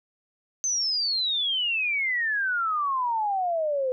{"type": "exponential sweep", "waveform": "sine", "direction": "down", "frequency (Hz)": [6272, 502], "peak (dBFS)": -23, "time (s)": [0.64, 3.92], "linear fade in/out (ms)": 0, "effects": []}